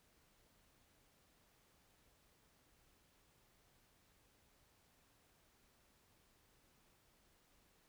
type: silence
effects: pink hiss -73 dBFS RMS until 7.88 s